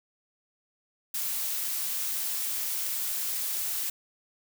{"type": "noise", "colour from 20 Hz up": "blue", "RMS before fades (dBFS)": -31, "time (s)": [1.14, 3.9], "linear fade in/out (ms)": 5, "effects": []}